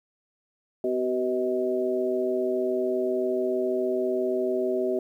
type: harmonic tone with a mistuned harmonic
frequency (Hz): 126.4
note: B2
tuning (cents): +41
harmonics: 2 / 3 / 4 / 5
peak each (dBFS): -32 / -25 / -36 / -29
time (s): 0.84-4.99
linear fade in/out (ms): 2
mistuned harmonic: 4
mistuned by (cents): -41
effects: 10-bit